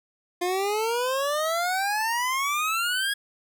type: exponential sweep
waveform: 25% pulse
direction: up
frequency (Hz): 349.2 to 1665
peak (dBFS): -20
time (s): 0.41-3.14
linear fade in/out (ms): 10
effects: none